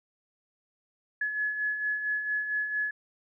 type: beating tone pair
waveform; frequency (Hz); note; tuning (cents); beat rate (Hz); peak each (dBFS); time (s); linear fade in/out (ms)
sine; 1698 / 1702.4; G#6 / G#6; +38 / +42; 4.4; -37 / -28; 1.21-2.91; 5
effects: none